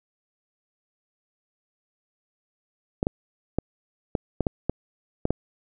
clicks, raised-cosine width 2 ms, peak -9 dBFS, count 9, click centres 3.029 / 3.069 / 3.586 / 4.152 / 4.407 / 4.468 / 4.696 / 5.254 / 5.306 s, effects none

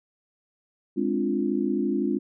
sine chord, D half-diminished seventh, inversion second, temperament equal, 207.7 / 261.6 / 293.7 / 349.2 Hz, Ab3 / C4 / D4 / F4, 0 / 0 / 0 / 0 cents, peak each -28 dBFS, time 0.96-2.19 s, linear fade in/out 20 ms, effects none

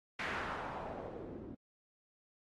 white noise with low-pass filter sweep, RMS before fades -43 dBFS, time 0.19-1.55 s, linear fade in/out 5 ms, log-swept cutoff 2100 to 270 Hz, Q 1.8, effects AAC 32 kbps

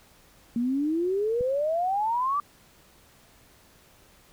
sine exponential sweep, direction up, 230 to 1188 Hz, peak -23 dBFS, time 0.56-2.4 s, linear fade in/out 2 ms
click, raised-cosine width 5 ms, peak -25 dBFS, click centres 1.409 s
effects pink hiss -57 dBFS RMS until 4.32 s

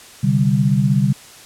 sine chord, C suspended second, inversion none, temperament equal, 130.81 / 146.83 / 196 Hz, C3 / D3 / G3, 0 / 0 / 0 cents, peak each -17 dBFS, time 0.23-1.13 s, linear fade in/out 10 ms, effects white hiss -41 dBFS RMS until 1.45 s + low-pass 10000 Hz 12 dB/octave

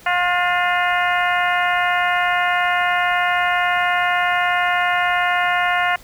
harmonic tone with a mistuned harmonic, 356 Hz, F4, 33 cents sharp, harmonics 2 / 3 / 4 / 5 / 6 / 7 / 8, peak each -20 / -24 / -22 / -23 / -24 / -30 / -30 dBFS, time 0.06-5.96 s, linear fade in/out 5 ms, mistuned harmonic 6, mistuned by -43 cents, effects pink hiss -45 dBFS RMS until 6.03 s

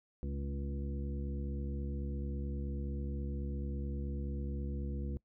harmonic tone with a mistuned harmonic, 69.3 Hz, C#2, in tune, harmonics 1 / 2 / 3 / 4 / 5 / 7, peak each -37 / -43 / -44 / -50 / -49 / -52 dBFS, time 0.23-5.17 s, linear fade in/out 0 ms, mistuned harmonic 3, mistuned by +41 cents, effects noise-tail reverb RT60 0.1 s tail -22 dB re dry

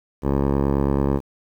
10% pulse tone with low-pass filter, 69.3 Hz, C#2, in tune, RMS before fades -20 dBFS, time 0.22-1.21 s, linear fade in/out 50 ms, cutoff 780 Hz, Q 1.2, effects 8-bit

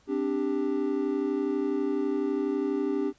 triangle chord, C suspended second, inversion none, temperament equal with one note detuned, 261.6 / 293.7 / 394.5 Hz, C4 / D4 / G4, 0 / 0 / +11 cents, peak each -30 / -27 / -27 dBFS, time 0.07-3.13 s, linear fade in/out 50 ms, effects pink hiss -63 dBFS RMS until 3.18 s + resampled to 16000 Hz

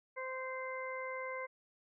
harmonic tone, 519 Hz, C5, 14 cents flat, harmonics 1 / 2 / 3 / 4, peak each -42 / -44 / -50 / -44 dBFS, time 0.16-1.47 s, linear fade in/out 20 ms, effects none

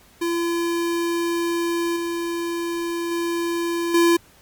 square tone with level steps, 340.1 Hz, F4, 46 cents flat, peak -21 / -24 / -22 / -14 dBFS, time 0.21-4.17 s, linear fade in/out 10 ms, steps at 1.96 / 3.11 / 3.94 s, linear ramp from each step 5 ms, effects pink hiss -52 dBFS RMS until 4.41 s + MP3 96 kbps

